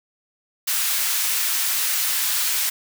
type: high-pass noise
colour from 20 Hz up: white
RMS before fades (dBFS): -22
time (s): 0.67-2.7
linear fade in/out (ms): 10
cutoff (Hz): 1300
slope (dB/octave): 12
effects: none